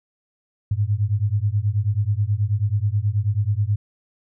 sine beating tone pair, 99.1 / 108.4 Hz, G2 / A2, +19 / -25 cents, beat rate 9.3 Hz, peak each -21 dBFS, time 0.71-3.76 s, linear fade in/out 5 ms, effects none

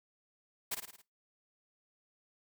white noise with echo, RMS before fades -35 dBFS, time 0.71-0.75 s, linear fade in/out 10 ms, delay 54 ms, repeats 5, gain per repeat -5 dB, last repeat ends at 1.02 s, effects noise-tail reverb RT60 0.2 s tail -19 dB re dry

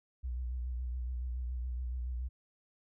sine tone with vibrato, 61.74 Hz, B1, in tune, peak -34 dBFS, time 0.23-2.29 s, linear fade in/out 20 ms, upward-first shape triangle, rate 7.1 Hz, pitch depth 65 cents each way, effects none

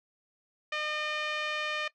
5% pulse tone with low-pass filter, 607 Hz, D#5, 43 cents flat, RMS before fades -33 dBFS, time 0.72-1.88 s, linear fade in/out 5 ms, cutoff 2500 Hz, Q 1.6, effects noise-tail reverb RT60 0.1 s tail -18 dB re dry

